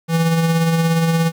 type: tone with tremolo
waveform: square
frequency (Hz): 164.81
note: E3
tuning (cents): 0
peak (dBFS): -13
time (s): 0.08-1.32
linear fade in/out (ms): 50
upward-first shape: sine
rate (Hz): 17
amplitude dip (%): 35
effects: 9-bit